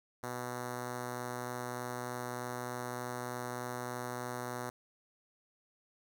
5% pulse tone with notch filter, 123.3 Hz, B2, 2 cents flat, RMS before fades -40 dBFS, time 0.23-4.7 s, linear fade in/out 5 ms, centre 3200 Hz, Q 1.3, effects none

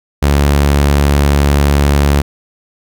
sawtooth tone, 71.4 Hz, D2, 48 cents flat, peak -4 dBFS, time 0.22-2.22 s, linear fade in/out 10 ms, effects none

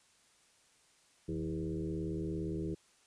sine tone with frequency modulation, 246.9 Hz, B3, in tune, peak -34 dBFS, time 1.28-2.75 s, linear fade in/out 10 ms, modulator 77.4 Hz, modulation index 2.2, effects white hiss -67 dBFS RMS until 3.06 s + resampled to 22050 Hz

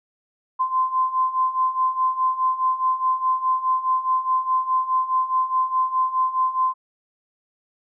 sine beating tone pair, 1032 / 1036.8 Hz, C6 / C6, -24 / -16 cents, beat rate 4.8 Hz, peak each -24 / -20 dBFS, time 0.59-6.74 s, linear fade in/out 20 ms, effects none

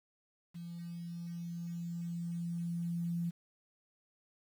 sine tone with level ramp, 170.9 Hz, F3, 37 cents flat, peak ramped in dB -42 to -32 dBFS, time 0.54-3.31 s, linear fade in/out 20 ms, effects 10-bit

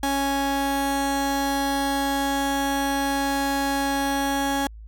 35% pulse tone pair together, 276.9 / 830.6 Hz, C#4 / G#5, -2 / 0 cents, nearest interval octave + perfect fifth, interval 1902 cents, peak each -23 dBFS, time 0.03-4.67 s, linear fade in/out 2 ms, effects added 54 Hz sine -38 dBFS peak until 4.87 s

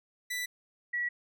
sawtooth / sine tone pair in turn, 1978 / 1932.8 Hz, B6 / B6, +2 / -38 cents, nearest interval unison, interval 40 cents, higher first, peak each -29 / -29 dBFS, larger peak neither, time 0.3-0.46 / 0.93-1.09 s, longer neither, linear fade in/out 10 ms, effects none

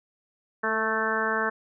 harmonic tone with a mistuned harmonic, 220 Hz, A3, in tune, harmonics 1 / 2 / 3 / 4 / 5 / 6 / 7 / 8, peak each -35 / -31 / -34 / -34 / -31 / -33 / -29 / -31 dBFS, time 0.63-1.5 s, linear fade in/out 10 ms, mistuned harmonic 2, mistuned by +16 cents, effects none

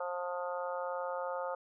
harmonic tone, 177.7 Hz, F3, 30 cents sharp, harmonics 3 / 4 / 5 / 6 / 7 / 8, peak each -37 / -44 / -41 / -50 / -42 / -49 dBFS, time 0-1.55 s, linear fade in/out 5 ms, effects none

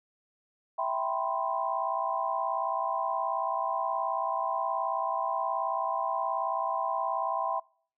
sine chord, C major seventh, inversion first, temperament equal with one note detuned, 659.3 / 780.4 / 987.8 / 1046.5 Hz, E5 / G5 / B5 / C6, 0 / -8 / 0 / 0 cents, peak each -33 dBFS, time 0.78-7.6 s, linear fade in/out 10 ms, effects noise-tail reverb RT60 0.5 s tail -24 dB re dry

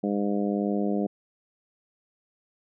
harmonic tone, 101.8 Hz, G#2, 34 cents flat, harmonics 2 / 3 / 4 / 5 / 6 / 7, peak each -26 / -30 / -32 / -34 / -36 / -37 dBFS, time 0.03-1.07 s, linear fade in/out 10 ms, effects none

